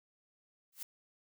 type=noise with exponential growth; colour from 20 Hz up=blue; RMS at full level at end=-37 dBFS; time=0.72-0.83 s; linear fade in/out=5 ms; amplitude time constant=23 ms; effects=none